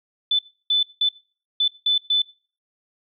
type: tone bursts at uneven times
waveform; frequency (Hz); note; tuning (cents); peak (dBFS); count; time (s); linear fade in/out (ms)
sine; 3506; A7; -7; -16; 6; 0.31-0.39 / 0.7-0.83 / 1.01-1.09 / 1.6-1.68 / 1.86-1.98 / 2.1-2.22; 5
effects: noise-tail reverb RT60 0.4 s tail -20 dB re dry